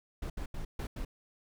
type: noise bursts at uneven times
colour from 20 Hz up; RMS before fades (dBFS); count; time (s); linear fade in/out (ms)
brown; -37; 5; 0.22-0.3 / 0.37-0.46 / 0.54-0.65 / 0.79-0.87 / 0.96-1.05; 5
effects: none